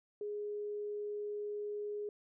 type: tone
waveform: sine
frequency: 415.3 Hz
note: G#4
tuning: in tune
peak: -37 dBFS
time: 0.21-2.09 s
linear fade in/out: 2 ms
effects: none